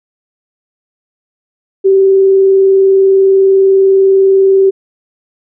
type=tone with vibrato; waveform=sine; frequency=386.7 Hz; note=G4; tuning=24 cents flat; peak=-4 dBFS; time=1.84-4.71 s; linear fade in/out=20 ms; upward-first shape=sine; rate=20 Hz; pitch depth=20 cents each way; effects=none